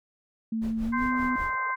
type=tone with pitch glide; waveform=sine; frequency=223.5 to 250.9 Hz; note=A3 to B3; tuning=+27 to +28 cents; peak=-26 dBFS; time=0.52-1.36 s; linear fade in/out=5 ms; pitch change=+201 cents; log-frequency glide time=0.85-1.03 s
type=noise with tremolo; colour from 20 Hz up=brown; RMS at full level=-36 dBFS; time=0.61-1.56 s; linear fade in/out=20 ms; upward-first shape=sine; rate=5.2 Hz; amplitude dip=85%
type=harmonic tone; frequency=520 Hz; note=C5; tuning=11 cents flat; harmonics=2 / 3 / 4; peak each=-28 / -32 / -34 dBFS; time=0.92-1.76 s; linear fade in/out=20 ms
type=band-pass noise; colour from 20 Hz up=white; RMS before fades=-46 dBFS; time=1.09-1.75 s; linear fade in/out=50 ms; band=430 to 1300 Hz; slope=96 dB/octave
effects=none